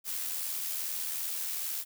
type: noise with amplitude modulation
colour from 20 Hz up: blue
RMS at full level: -33 dBFS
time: 0.04-1.85 s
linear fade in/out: 50 ms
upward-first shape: sine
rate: 82.5 Hz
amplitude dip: 40%
effects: none